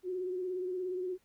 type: tone with vibrato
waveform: sine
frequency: 366.4 Hz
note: F#4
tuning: 17 cents flat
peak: -33 dBFS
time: 0.03-1.18 s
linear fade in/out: 50 ms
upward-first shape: sine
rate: 17 Hz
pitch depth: 41 cents each way
effects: pink hiss -72 dBFS RMS until 1.24 s